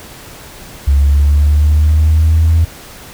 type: linear sweep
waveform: sine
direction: up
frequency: 69.2 to 82.41 Hz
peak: -5 dBFS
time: 0.87-2.65 s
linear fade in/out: 10 ms
effects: tanh soft clip ceiling -3 dBFS + pink hiss -34 dBFS RMS until 3.13 s